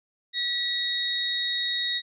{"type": "tone cluster", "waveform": "sine", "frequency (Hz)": [1932, 3770, 4270], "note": ["B6", "A#7", "C8"], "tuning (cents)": [-39, 19, 34], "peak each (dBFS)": [-31, -27, -34], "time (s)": [0.33, 2.02], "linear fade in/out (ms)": 50, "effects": []}